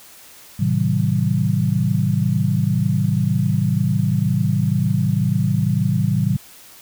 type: chord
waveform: sine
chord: A diminished seventh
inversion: none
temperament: just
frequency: 110 / 132 / 158.4 / 190.08 Hz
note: A2 / C3 / Eb3 / Gb3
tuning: 0 / +16 / +31 / +47 cents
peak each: -21 dBFS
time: 0.59-6.37 s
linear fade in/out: 10 ms
effects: white hiss -44 dBFS RMS until 6.81 s